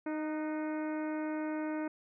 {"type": "harmonic tone with a mistuned harmonic", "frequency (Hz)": 309, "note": "D#4", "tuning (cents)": -12, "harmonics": [1, 2, 3, 4, 5, 6, 7, 8], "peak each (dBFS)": [-34, -41, -45, -51, -48, -53, -53, -58], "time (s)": [0.06, 1.88], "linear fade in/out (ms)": 5, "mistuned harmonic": 5, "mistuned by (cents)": -41, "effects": []}